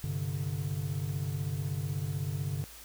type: chord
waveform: triangle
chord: G suspended fourth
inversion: none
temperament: equal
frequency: 98 / 130.81 / 146.83 Hz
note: G2 / C3 / D3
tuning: 0 / 0 / 0 cents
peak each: -34 / -35 / -32 dBFS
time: 0.04-2.64 s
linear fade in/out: 0 ms
effects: added 55 Hz sine -55 dBFS peak until 2.84 s + white hiss -50 dBFS RMS until 2.84 s